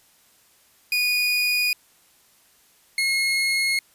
30% pulse tone pair in turn, 2462 / 2161 Hz, D#7 / C#7, -19 / -45 cents, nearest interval major second, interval 226 cents, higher first, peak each -17 dBFS, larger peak neither, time 0.92-1.73 / 2.98-3.79 s, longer neither, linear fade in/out 2 ms, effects white hiss -58 dBFS RMS until 3.94 s + resampled to 32000 Hz

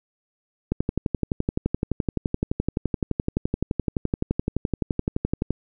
click train, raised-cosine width 3 ms, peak -9 dBFS, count 57, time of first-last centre 0.72-5.506 s, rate 11.7 Hz, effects none

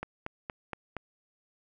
click train, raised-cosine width 0.5 ms, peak -20 dBFS, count 5, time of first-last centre 0.03-0.967 s, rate 4.27 Hz, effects none

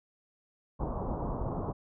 pink low-pass noise, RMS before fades -34 dBFS, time 0.79-1.73 s, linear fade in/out 20 ms, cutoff 1100 Hz, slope 48 dB/octave, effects none

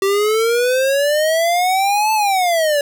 square exponential two-way sweep, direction up then down, 386 to 880 to 566 Hz, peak -14 dBFS, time 0.02-2.81 s, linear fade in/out 2 ms, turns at 2.13 s, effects none

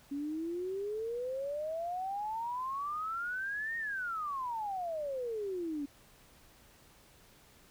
sine exponential two-way sweep, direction up then down, 277.3 to 1864.7 to 277.3 Hz, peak -34 dBFS, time 0.11-5.86 s, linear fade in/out 10 ms, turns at 3.77 s, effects pink hiss -61 dBFS RMS until 7.7 s

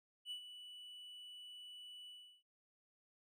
triangle tone with ADSR envelope, 2961 Hz, F#7, 1 cent sharp, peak -40 dBFS, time 0.25-2.43 s, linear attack 60 ms, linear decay 91 ms, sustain -10 dB, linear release 350 ms, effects none

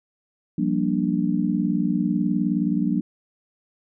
sine chord, G minor seventh, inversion third, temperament just, 176.4 / 196 / 235.2 / 294 Hz, F3 / G3 / Bb3 / D4, +18 / 0 / +16 / +2 cents, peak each -25 dBFS, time 0.58-3.01 s, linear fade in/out 5 ms, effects none

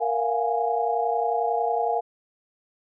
sine tone cluster, 466.8 / 687 / 718 / 828 Hz, A#4 / F5 / F5 / G#5, +2 / -29 / +48 / -5 cents, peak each -27 dBFS, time 0-2.01 s, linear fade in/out 20 ms, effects none

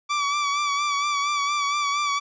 sawtooth tone with vibrato, 1154 Hz, D6, 31 cents flat, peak -18 dBFS, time 0.09-2.2 s, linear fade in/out 20 ms, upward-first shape sine, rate 4.3 Hz, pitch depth 40 cents each way, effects resampled to 16000 Hz

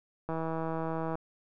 click train, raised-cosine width 1 ms, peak -21 dBFS, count 141, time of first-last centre 0.29-1.154 s, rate 162 Hz, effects none

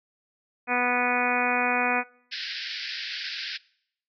harmonic tone, 246.3 Hz, B3, 5 cents flat, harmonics 1 / 2 / 3 / 4 / 5 / 6 / 7 / 8 / 9 / 10, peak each -32 / -32 / -28 / -32 / -33 / -31 / -33 / -34 / -32 / -28 dBFS, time 0.67-2.04 s, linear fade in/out 50 ms
white band-pass noise, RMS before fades -34 dBFS, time 2.31-3.58 s, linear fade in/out 20 ms, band 1500 to 5200 Hz, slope 96 dB/octave
effects noise-tail reverb RT60 0.7 s tail -23 dB re dry

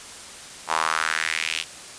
sawtooth tone with high-pass filter sweep, 80.1 Hz, E2, 49 cents flat, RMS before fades -25 dBFS, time 0.67-1.65 s, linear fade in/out 50 ms, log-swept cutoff 900 to 3000 Hz, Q 2.9, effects white hiss -40 dBFS RMS until 1.98 s + resampled to 22050 Hz

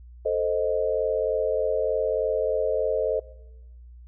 sine chord, A diminished, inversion none, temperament equal, 440 / 523.3 / 622.3 Hz, A4 / C5 / Eb5, 0 / 0 / 0 cents, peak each -26 dBFS, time 0.25-3.2 s, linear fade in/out 10 ms, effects noise-tail reverb RT60 1.0 s tail -21 dB re dry + added 60 Hz sine -43 dBFS peak until 4.07 s

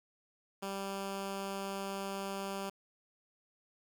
10% pulse tone, 196 Hz, G3, in tune, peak -29 dBFS, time 0.62-2.7 s, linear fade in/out 10 ms, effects 10-bit

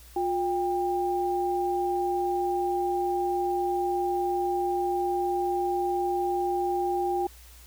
sine tone pair together, 355.3 / 795.8 Hz, F4 / G5, +30 / +26 cents, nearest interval octave + major second, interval 1396 cents, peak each -27 dBFS, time 0.16-7.27 s, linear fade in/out 5 ms, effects added 60 Hz sine -49 dBFS peak until 7.66 s + white hiss -53 dBFS RMS until 7.66 s

